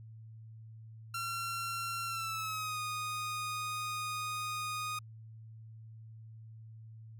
sawtooth tone with pitch glide, 1365 to 1237.3 Hz, F6 to D#6, -40 to -10 cents, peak -32 dBFS, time 1.14-4.99 s, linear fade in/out 5 ms, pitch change -170 cents, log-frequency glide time 2.06-2.79 s, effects added 111 Hz sine -48 dBFS peak until 7.19 s

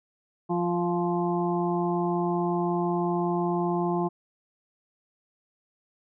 harmonic tone with a mistuned harmonic, 174.61 Hz, F3, in tune, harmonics 1 / 2 / 4 / 5 / 6, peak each -28 / -27 / -32 / -33 / -35 dBFS, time 0.49-4.09 s, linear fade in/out 20 ms, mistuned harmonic 5, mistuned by -18 cents, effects none

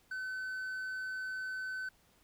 triangle tone, 1519 Hz, F#6, 45 cents sharp, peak -35 dBFS, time 0.11-1.89 s, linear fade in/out 5 ms, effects pink hiss -68 dBFS RMS until 2.23 s

